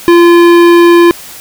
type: tone with hard clipping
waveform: sine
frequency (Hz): 343.6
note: F4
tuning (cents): -28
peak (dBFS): -3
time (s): 0.08-1.11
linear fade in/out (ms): 0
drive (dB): 16
effects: white hiss -29 dBFS RMS until 1.4 s